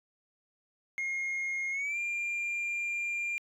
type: tone with pitch glide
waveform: sine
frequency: 2143 to 2392 Hz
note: C7 to D7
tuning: +41 to +31 cents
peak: -28 dBFS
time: 0.98-3.38 s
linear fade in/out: 0 ms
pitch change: +190 cents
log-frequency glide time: 1.71-1.98 s
effects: tanh soft clip ceiling -30 dBFS